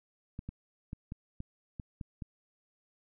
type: clicks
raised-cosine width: 5 ms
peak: -27 dBFS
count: 8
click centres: 0.391 / 0.49 / 0.931 / 1.121 / 1.404 / 1.798 / 2.012 / 2.222 s
effects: none